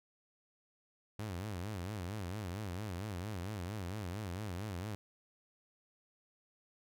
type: tone with vibrato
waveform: sawtooth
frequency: 97 Hz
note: G2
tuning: 18 cents flat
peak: -35 dBFS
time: 1.19-4.95 s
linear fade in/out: 0 ms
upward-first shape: sine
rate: 4.4 Hz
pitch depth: 210 cents each way
effects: none